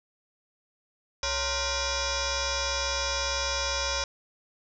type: tone with frequency modulation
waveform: sine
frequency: 2390 Hz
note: D7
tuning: 30 cents sharp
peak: -26 dBFS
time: 1.23-4.04 s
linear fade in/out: 2 ms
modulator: 491 Hz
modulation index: 7.4
effects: none